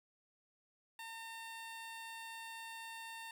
15% pulse tone, 908 Hz, A#5, 46 cents flat, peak -40 dBFS, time 0.99-3.31 s, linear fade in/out 2 ms, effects none

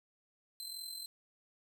sawtooth tone with amplitude modulation, 4093 Hz, C8, 39 cents flat, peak -37 dBFS, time 0.6-1.06 s, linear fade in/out 0 ms, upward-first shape sine, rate 42.9 Hz, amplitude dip 55%, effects none

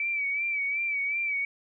sine tone with vibrato, 2300 Hz, D7, 37 cents flat, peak -26 dBFS, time 0-1.45 s, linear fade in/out 2 ms, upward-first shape sine, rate 2.7 Hz, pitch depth 55 cents each way, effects none

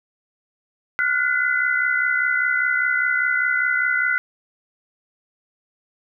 sine tone cluster, 1417 / 1482 / 2022 Hz, F6 / F#6 / B6, +25 / +2 / +40 cents, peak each -23 / -21 / -22 dBFS, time 0.99-4.18 s, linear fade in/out 0 ms, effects none

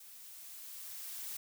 blue noise with level ramp, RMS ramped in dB -54 to -42 dBFS, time 0-1.37 s, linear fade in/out 5 ms, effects none

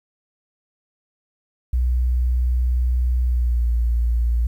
sine tone with pitch glide, 61.74 to 58.48 Hz, B1 to A#1, 0 to +6 cents, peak -16 dBFS, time 1.73-4.47 s, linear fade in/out 5 ms, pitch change -94 cents, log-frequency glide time 3.23-3.7 s, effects 9-bit

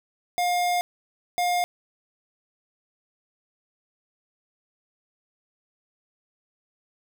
square tone bursts at uneven times, 710 Hz, F5, 28 cents sharp, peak -22 dBFS, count 2, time 0.38-0.81 / 1.38-1.64 s, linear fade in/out 0 ms, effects none

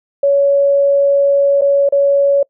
sine tone with dropouts, 561 Hz, C#5, 21 cents sharp, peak -8 dBFS, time 0.23-2.43 s, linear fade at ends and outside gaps 5 ms, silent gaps 1.612-1.618 / 1.89-1.923 s, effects noise-tail reverb RT60 0.1 s tail -24 dB re dry

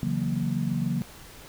sine chord, F# dominant seventh, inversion second, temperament equal, 138.59 / 164.81 / 185 / 233.1 Hz, C#3 / E3 / F#3 / A#3, 0 / 0 / 0 / 0 cents, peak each -30 dBFS, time 0.03-1.02 s, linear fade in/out 0 ms, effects pink hiss -47 dBFS RMS until 1.48 s

